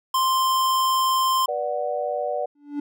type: tone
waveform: square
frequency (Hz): 1046.5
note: C6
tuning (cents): 0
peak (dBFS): -19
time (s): 0.14-1.46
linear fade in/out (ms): 5
type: chord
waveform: sine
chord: B minor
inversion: none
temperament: equal with one note detuned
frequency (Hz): 485.7 / 587.3 / 740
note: B4 / D5 / F#5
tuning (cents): -29 / 0 / 0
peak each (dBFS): -29 / -26 / -28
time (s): 1.48-2.46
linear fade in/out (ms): 10
type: tone with exponential growth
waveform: triangle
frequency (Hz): 289.7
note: D4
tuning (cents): -24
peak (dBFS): -20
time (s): 2.55-2.8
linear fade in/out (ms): 5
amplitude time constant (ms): 54
effects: none